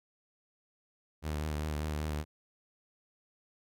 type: tone with vibrato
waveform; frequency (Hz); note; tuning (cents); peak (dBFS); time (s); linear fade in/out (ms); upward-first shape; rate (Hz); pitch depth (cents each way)
sawtooth; 76; D#2; -40; -29; 1.22-2.25; 50; triangle; 5.1; 45
effects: none